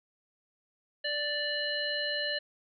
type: harmonic tone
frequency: 587.3 Hz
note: D5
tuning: in tune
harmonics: 1 / 3 / 5 / 7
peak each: -36 / -34 / -36 / -35 dBFS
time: 1.04-2.39 s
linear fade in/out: 10 ms
effects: none